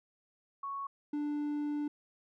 sine / triangle tone pair in turn, 1108.7 / 294.5 Hz, C#6 / D4, 0 / +5 cents, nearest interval octave + major seventh, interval 2295 cents, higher first, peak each -36 / -30 dBFS, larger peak second, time 0.63-0.87 / 1.13-1.88 s, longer second, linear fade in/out 5 ms, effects none

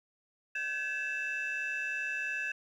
sine tone cluster, 1551 / 1694 / 2645 Hz, G6 / G#6 / E7, -19 / +34 / +5 cents, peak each -37 / -35 / -34 dBFS, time 0.55-2.52 s, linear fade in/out 5 ms, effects tanh soft clip ceiling -28 dBFS + 11-bit

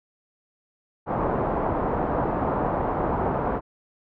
white low-pass noise, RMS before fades -25 dBFS, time 1.06-3.61 s, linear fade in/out 50 ms, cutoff 970 Hz, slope 24 dB/octave, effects none

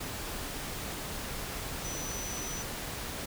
sine tone in noise, 5960 Hz, F#8, 12 cents sharp, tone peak -39 dBFS, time 1.84-2.63 s, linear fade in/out 10 ms, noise pink, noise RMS -38 dBFS, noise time 0-3.26 s, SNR -4 dB, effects none

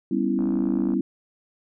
sine chord, C# half-diminished seventh, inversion second, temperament equal, 196 / 246.9 / 277.2 / 329.6 Hz, G3 / B3 / C#4 / E4, 0 / 0 / 0 / 0 cents, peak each -26 dBFS, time 0.11-1.01 s, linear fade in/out 5 ms
click train, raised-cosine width 1 ms, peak -26 dBFS, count 34, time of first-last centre 0.39-0.937 s, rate 60.3 Hz
effects none

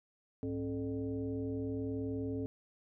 sine tone with frequency modulation, 269.5 Hz, C#4, 49 cents flat, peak -34 dBFS, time 0.43-2.46 s, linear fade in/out 0 ms, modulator 166 Hz, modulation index 1.1, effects none

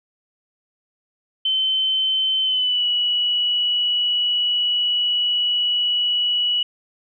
sine tone with pitch glide, 3075 to 2936 Hz, G7 to F#7, -34 to -14 cents, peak -17 dBFS, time 1.45-6.63 s, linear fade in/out 5 ms, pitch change -80 cents, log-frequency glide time 2.43-2.85 s, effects none

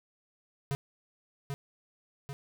square tone with echo, 140 Hz, C#3, 18 cents sharp, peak -30 dBFS, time 0.71-0.75 s, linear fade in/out 0 ms, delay 790 ms, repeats 2, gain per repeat -4 dB, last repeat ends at 2.33 s, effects none

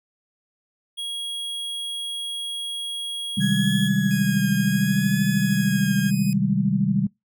square tone, 3300 Hz, G#7, 12 cents flat, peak -28 dBFS, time 0.97-3.89 s, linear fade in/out 20 ms
sine chord, Ab major seventh, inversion first, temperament just, 129.78 / 155.74 / 194.67 / 207.7 Hz, C3 / Eb3 / G3 / Ab3, -14 / +2 / -12 / 0 cents, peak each -26 / -25 / -21 / -26 dBFS, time 3.37-7.07 s, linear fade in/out 10 ms
35% pulse tone with vibrato, 1661.2 Hz, G#6, in tune, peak -27 dBFS, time 3.4-6.11 s, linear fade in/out 20 ms, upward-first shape triangle, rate 0.68 Hz, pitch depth 49 cents each way
10% pulse tone with pitch glide, 2489 to 2506 Hz, D#7 to D#7, 0 to +12 cents, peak -26 dBFS, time 4.11-6.33 s, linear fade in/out 0 ms, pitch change +12 cents, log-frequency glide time 5.12-5.26 s
effects noise-tail reverb RT60 0.2 s tail -26 dB re dry

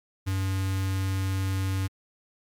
square tone with notch filter, 95.7 Hz, G2, 41 cents flat, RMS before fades -27 dBFS, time 0.26-1.88 s, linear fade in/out 20 ms, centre 590 Hz, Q 0.85, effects MP3 96 kbps

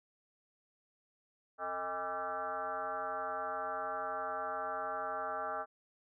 sine tone with frequency modulation, 990 Hz, B5, 4 cents sharp, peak -35 dBFS, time 1.58-5.66 s, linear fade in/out 50 ms, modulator 181 Hz, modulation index 2.6, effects none

